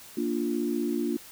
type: chord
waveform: sine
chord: Bb major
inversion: none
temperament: equal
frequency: 233.1 / 293.7 / 349.2 Hz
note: Bb3 / D4 / F4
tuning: 0 / 0 / 0 cents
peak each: -30 dBFS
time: 0.17-1.17 s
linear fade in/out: 5 ms
effects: white hiss -48 dBFS RMS until 1.31 s